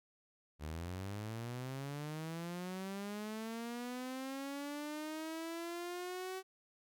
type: linear sweep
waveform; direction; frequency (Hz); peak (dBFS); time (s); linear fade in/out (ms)
sawtooth; up; 73 to 380; -37; 0.59-6.43; 50
effects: none